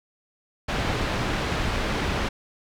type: low-pass noise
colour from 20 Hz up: pink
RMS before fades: -26 dBFS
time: 0.68-2.29 s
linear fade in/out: 10 ms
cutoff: 3500 Hz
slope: 12 dB/octave
effects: none